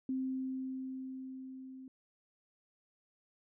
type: tone with level ramp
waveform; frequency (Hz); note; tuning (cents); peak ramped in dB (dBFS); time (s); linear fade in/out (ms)
sine; 261.6; C4; 0; -32 to -47; 0.09-1.88; 2
effects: none